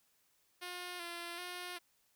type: tone with vibrato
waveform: 5% pulse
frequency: 350.2 Hz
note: F4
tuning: 5 cents sharp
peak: -31 dBFS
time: 0.61-1.79 s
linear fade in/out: 20 ms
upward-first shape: square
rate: 1.3 Hz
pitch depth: 34 cents each way
effects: white hiss -74 dBFS RMS until 2.15 s